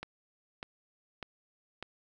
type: click train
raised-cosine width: 0.3 ms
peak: -23 dBFS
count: 4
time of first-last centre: 0.03-1.826 s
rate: 1.67 Hz
effects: none